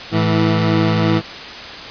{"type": "tone pair together", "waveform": "20% pulse", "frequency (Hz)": [108.39, 164], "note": ["A2", "E3"], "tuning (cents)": [-26, -9], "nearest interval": "perfect fifth", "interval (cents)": 717, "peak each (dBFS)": -11, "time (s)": [0.11, 1.22], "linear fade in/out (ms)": 50, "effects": ["white hiss -30 dBFS RMS until 1.9 s", "resampled to 11025 Hz"]}